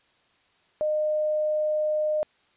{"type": "tone", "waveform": "sine", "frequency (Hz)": 611, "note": "D#5", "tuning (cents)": -32, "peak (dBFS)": -22, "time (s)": [0.81, 2.23], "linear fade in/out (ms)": 0, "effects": ["white hiss -64 dBFS RMS until 2.56 s", "resampled to 8000 Hz"]}